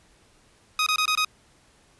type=tone bursts; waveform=15% pulse; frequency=1254 Hz; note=D#6; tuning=13 cents sharp; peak=-14 dBFS; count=5; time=0.79-1.248 s; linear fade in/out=2 ms; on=74 ms; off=22 ms; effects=pink hiss -59 dBFS RMS until 1.99 s + resampled to 24000 Hz